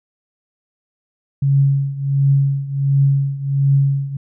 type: tone with tremolo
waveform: sine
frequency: 138.59 Hz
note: C#3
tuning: in tune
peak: -9 dBFS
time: 1.42-4.17 s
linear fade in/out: 5 ms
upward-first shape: triangle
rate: 1.4 Hz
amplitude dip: 85%
effects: none